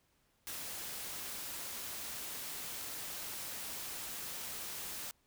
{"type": "noise", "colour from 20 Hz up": "white", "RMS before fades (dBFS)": -43, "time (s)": [0.47, 5.11], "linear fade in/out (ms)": 0, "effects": ["pink hiss -74 dBFS RMS until 5.26 s"]}